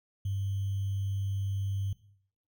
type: tone with sample-and-hold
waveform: sine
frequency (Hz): 98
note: G2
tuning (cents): 0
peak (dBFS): -29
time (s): 0.25-1.93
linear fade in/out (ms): 5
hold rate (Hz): 3150
effects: noise-tail reverb RT60 0.6 s tail -17 dB re dry